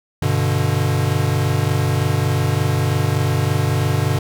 square chord, G major, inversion none, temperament equal, 98 / 123.47 / 146.83 Hz, G2 / B2 / D3, 0 / 0 / 0 cents, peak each -21 dBFS, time 0.22-4.19 s, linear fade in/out 5 ms, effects none

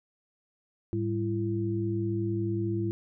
sine tone cluster, 107.4 / 198.3 / 337.2 Hz, A2 / G3 / E4, -41 / +20 / +39 cents, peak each -30 / -35 / -30 dBFS, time 0.93-2.91 s, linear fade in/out 0 ms, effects none

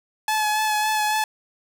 sawtooth tone with vibrato, 856 Hz, A5, 48 cents flat, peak -16 dBFS, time 0.28-1.24 s, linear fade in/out 2 ms, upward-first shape sine, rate 3.6 Hz, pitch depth 21 cents each way, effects none

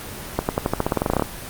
accelerating click train, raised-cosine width 1 ms, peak -4 dBFS, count 16, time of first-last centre 0.39-1.223 s, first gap 99 ms, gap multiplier 0.91, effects pink hiss -34 dBFS RMS until 1.49 s + Opus 24 kbps

